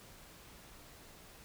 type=silence; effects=pink hiss -56 dBFS RMS until 1.44 s